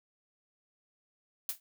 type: noise with exponential decay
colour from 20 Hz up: blue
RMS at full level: -30 dBFS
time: 1.49-1.6 s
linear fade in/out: 1 ms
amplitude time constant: 23 ms
effects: none